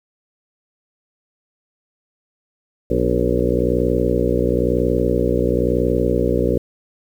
harmonic tone with a mistuned harmonic, 61 Hz, B1, 21 cents flat, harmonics 1 / 2 / 3 / 4 / 5 / 6 / 7 / 8 / 9, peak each -23 / -25 / -25 / -25 / -25 / -23 / -23 / -22 / -26 dBFS, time 2.9-6.58 s, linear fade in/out 5 ms, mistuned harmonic 5, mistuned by -58 cents, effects 8-bit

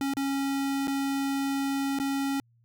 square tone with dropouts, 275.2 Hz, C#4, 12 cents flat, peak -27 dBFS, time 0.01-2.4 s, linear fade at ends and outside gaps 1 ms, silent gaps 0.137-0.169 / 0.873-0.879 / 1.988-1.999 s, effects added 117 Hz sine -61 dBFS peak until 2.64 s

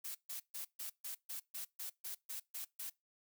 blue noise bursts, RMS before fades -44 dBFS, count 12, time 0.04-2.9 s, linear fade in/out 10 ms, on 110 ms, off 140 ms, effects noise-tail reverb RT60 0.2 s tail -22 dB re dry

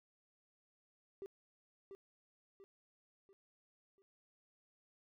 triangle tone with echo, 392 Hz, G4, in tune, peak -40 dBFS, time 1.22-1.26 s, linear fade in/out 0 ms, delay 690 ms, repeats 4, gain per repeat -7 dB, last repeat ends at 4.02 s, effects tanh soft clip ceiling -41 dBFS

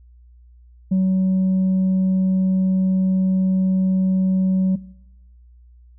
sine tone with tanh clipping, 188 Hz, F#3, 28 cents sharp, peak -15 dBFS, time 0.91-4.76 s, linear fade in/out 10 ms, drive 1 dB, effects noise-tail reverb RT60 0.9 s tail -21 dB re dry + added 60 Hz sine -45 dBFS peak until 5.98 s

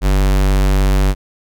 square tone, 48.31 Hz, G1, 25 cents flat, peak -11 dBFS, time 0.01-1.15 s, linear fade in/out 50 ms, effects none

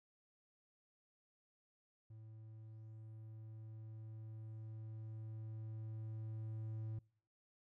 triangle tone with level ramp, 110 Hz, A2, in tune, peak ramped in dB -51 to -39 dBFS, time 2.1-6.99 s, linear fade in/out 5 ms, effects noise-tail reverb RT60 0.6 s tail -26 dB re dry

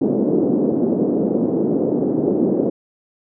pink band-pass noise, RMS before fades -18 dBFS, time 0.01-2.7 s, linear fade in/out 10 ms, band 210 to 450 Hz, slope 24 dB/octave, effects none

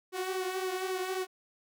sawtooth tone with flanger, 373.2 Hz, F#4, 15 cents sharp, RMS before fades -34 dBFS, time 0.12-1.27 s, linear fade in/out 50 ms, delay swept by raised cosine 1.4 to 5.2 ms, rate 3.7 Hz, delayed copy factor -0.55, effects none

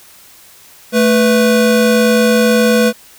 square tone pair together, 220 / 493.9 Hz, A3 / B4, 0 / 0 cents, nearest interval octave + major second, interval 1400 cents, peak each -12 dBFS, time 0.92-2.93 s, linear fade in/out 50 ms, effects white hiss -42 dBFS RMS until 3.18 s

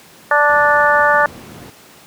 harmonic tone, 293.3 Hz, D4, 2 cents flat, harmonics 2 / 3 / 4 / 5 / 6, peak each -16 / -16 / -16 / -16 / -16 dBFS, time 0.31-1.26 s, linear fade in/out 2 ms
brown noise, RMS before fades -28 dBFS, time 0.49-1.7 s, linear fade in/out 0 ms
effects pink hiss -43 dBFS RMS until 2.06 s + high-pass 150 Hz 12 dB/octave

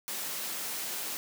white high-pass noise, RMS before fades -36 dBFS, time 0.08-1.17 s, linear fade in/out 0 ms, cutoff 170 Hz, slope 24 dB/octave, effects none

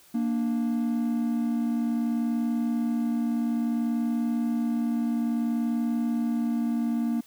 triangle tone pair together, 233.1 / 293.7 Hz, A#3 / D4, 0 / 0 cents, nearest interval major third, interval 400 cents, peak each -22 / -29 dBFS, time 0.14-7.21 s, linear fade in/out 10 ms, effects tanh soft clip ceiling -15 dBFS + white hiss -56 dBFS RMS until 7.26 s

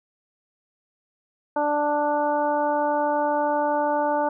harmonic tone, 294.6 Hz, D4, 6 cents sharp, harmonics 1 / 2 / 3 / 4 / 5, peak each -29 / -24 / -23 / -34 / -34 dBFS, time 1.56-4.29 s, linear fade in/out 5 ms, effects none

